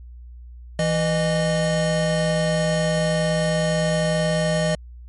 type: tone pair together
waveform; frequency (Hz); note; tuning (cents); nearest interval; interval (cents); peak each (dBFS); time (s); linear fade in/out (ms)
square; 164.81 / 614.2; E3 / D#5; 0 / -23; octave + major seventh; 2277; -22; 0.79-4.75; 2
effects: added 60 Hz sine -37 dBFS peak until 5.08 s + MP3 48 kbps